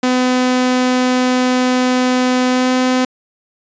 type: tone with pitch glide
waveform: sawtooth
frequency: 252.7 to 255 Hz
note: B3 to C4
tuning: +40 to -44 cents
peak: -8 dBFS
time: 0.03-3.05 s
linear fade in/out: 5 ms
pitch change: +16 cents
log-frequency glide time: 2.49-2.71 s
effects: resampled to 16000 Hz